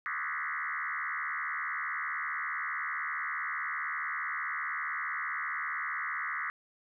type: tone with frequency modulation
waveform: sine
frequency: 1593 Hz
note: G6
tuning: 27 cents sharp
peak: -32 dBFS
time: 0.06-6.5 s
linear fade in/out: 0 ms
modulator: 75.3 Hz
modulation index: 6
effects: none